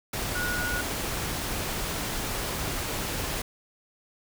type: tone in noise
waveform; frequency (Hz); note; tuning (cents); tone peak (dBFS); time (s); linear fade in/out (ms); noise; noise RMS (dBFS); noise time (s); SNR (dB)
sine; 1452; F#6; -33; -29; 0.35-0.81; 5; pink; -31; 0.13-3.42; -1
effects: none